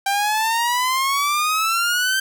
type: exponential sweep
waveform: sawtooth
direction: up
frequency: 784 to 1568 Hz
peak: -14 dBFS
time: 0.06-2.2 s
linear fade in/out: 5 ms
effects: none